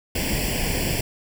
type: noise with comb filter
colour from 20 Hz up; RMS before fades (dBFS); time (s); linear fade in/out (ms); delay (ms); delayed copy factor
pink; -24; 0.15-1.01; 5; 0.39; +0.9
effects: none